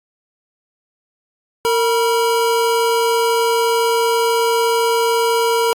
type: tone pair together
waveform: square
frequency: 459 / 967 Hz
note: A#4 / B5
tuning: -27 / -37 cents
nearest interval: octave + minor second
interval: 1290 cents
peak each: -16 / -19 dBFS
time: 1.65-5.73 s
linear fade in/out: 0 ms
effects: AAC 64 kbps